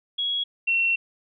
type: tone pair in turn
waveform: sine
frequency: 3327 / 2719 Hz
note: G#7 / F7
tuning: +2 / -47 cents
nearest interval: minor third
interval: 349 cents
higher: first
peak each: -23 / -19 dBFS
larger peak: second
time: 0.18-0.44 / 0.67-0.96 s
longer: second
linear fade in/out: 10 ms
effects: none